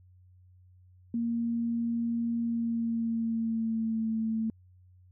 sine tone with pitch glide, 233.1 to 222.4 Hz, A#3 to A3, 0 to +19 cents, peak -27 dBFS, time 1.14-4.5 s, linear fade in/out 2 ms, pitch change -81 cents, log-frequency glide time 2.41-4.08 s, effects added 91 Hz sine -55 dBFS peak until 5.11 s

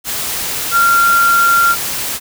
sine tone in noise, 1382 Hz, F6, 19 cents flat, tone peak -8 dBFS, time 0.71-1.76 s, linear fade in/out 50 ms, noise white, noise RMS -20 dBFS, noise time 0.04-2.2 s, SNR +9 dB, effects none

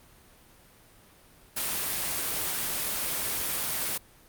white noise, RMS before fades -30 dBFS, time 1.56-3.98 s, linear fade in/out 10 ms, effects pink hiss -56 dBFS RMS until 4.28 s + Opus 32 kbps

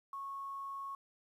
sine tone with quantisation, 1100 Hz, C#6, 14 cents flat, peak -40 dBFS, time 0.13-0.95 s, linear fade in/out 2 ms, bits 11, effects resampled to 32000 Hz

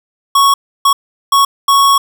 square tone bursts at uneven times, 1108.7 Hz, C#6, in tune, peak -7 dBFS, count 4, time 0.35-0.54 / 0.85-0.93 / 1.32-1.45 / 1.68-1.98 s, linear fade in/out 5 ms, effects none

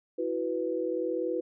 sine chord, E suspended second, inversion none, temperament equal, 329.6 / 370 / 493.9 Hz, E4 / F#4 / B4, 0 / 0 / 0 cents, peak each -33 / -33 / -31 dBFS, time 0.18-1.41 s, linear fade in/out 10 ms, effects none

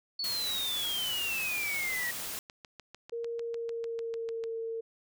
sine exponential sweep, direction down, 4482 to 1891 Hz, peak -31 dBFS, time 0.19-2.11 s, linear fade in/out 5 ms
white noise, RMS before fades -38 dBFS, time 0.24-2.39 s, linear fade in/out 0 ms
click train, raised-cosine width 0.2 ms, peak -29 dBFS, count 16, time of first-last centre 2.2-4.439 s, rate 6.7 Hz
sine tone with pitch glide, 466.2 to 454.2 Hz, A#4 to A#4, 0 to -45 cents, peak -33 dBFS, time 3.12-4.81 s, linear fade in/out 10 ms, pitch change -45 cents, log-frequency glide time 3.38-4.57 s
effects none

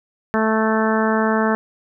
harmonic tone, 219.7 Hz, A3, 2 cents flat, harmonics 1 / 2 / 3 / 4 / 5 / 6 / 7 / 8, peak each -19 / -22 / -24 / -25 / -26 / -27 / -27 / -28 dBFS, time 0.34-1.55 s, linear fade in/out 0 ms, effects none

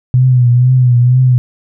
sine tone with vibrato, 124.9 Hz, B2, 20 cents sharp, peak -5 dBFS, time 0.14-1.38 s, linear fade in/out 0 ms, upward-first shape triangle, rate 2.1 Hz, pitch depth 68 cents each way, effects none

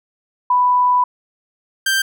sine / sawtooth tone pair in turn, 991 / 1573.1 Hz, B5 / G6, +6 / +6 cents, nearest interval minor sixth, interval 800 cents, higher second, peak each -11 dBFS, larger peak neither, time 0.5-1.04 / 1.86-2.02 s, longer first, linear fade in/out 5 ms, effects none

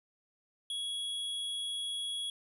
square tone, 3338 Hz, G#7, 8 cents sharp, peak -35 dBFS, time 0.7-2.3 s, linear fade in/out 2 ms, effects resampled to 24000 Hz

